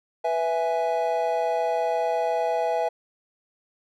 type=chord; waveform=triangle; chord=E major; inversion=second; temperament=equal; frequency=493.9 / 659.3 / 830.6 Hz; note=B4 / E5 / G#5; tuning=0 / 0 / 0 cents; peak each=-26 / -23 / -25 dBFS; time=0.24-2.89 s; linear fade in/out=10 ms; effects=none